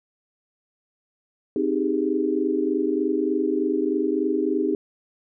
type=chord; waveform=sine; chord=Ab major seventh; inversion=first; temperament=equal; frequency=261.6 / 311.1 / 392 / 415.3 Hz; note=C4 / Eb4 / G4 / Ab4; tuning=0 / 0 / 0 / 0 cents; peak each=-27 / -24 / -25 / -28 dBFS; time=1.56-4.75 s; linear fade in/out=2 ms; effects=none